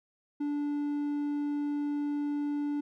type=tone; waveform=triangle; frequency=291.1 Hz; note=D4; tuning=15 cents flat; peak=-27 dBFS; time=0.4-2.81 s; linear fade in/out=10 ms; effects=none